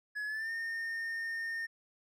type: tone with pitch glide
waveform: triangle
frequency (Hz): 1694 to 1826.1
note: G#6 to A#6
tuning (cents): +34 to -36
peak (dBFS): -33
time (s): 0.15-1.67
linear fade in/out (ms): 20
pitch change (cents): +130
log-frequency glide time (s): 0.26-0.51
effects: none